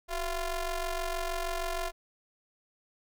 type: ring-modulated tone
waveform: sawtooth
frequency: 349.2 Hz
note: F4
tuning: in tune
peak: -24 dBFS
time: 0.08-1.92 s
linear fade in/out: 50 ms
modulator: 326 Hz
effects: none